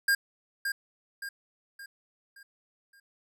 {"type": "tone with echo", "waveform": "square", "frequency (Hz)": 1611, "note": "G6", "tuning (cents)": 47, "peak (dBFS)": -22, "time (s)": [0.08, 0.15], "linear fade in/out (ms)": 5, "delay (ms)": 570, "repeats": 5, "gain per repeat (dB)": -7, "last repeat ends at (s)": 3, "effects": []}